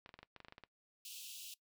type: clicks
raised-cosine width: 0.3 ms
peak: -36 dBFS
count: 12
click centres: 0.061 / 0.092 / 0.141 / 0.19 / 0.23 / 0.363 / 0.403 / 0.448 / 0.484 / 0.524 / 0.581 / 0.637 s
type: high-pass noise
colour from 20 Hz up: pink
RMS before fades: -50 dBFS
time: 1.05-1.54 s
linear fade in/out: 2 ms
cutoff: 2600 Hz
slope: 96 dB/octave
effects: noise-tail reverb RT60 0.1 s tail -19 dB re dry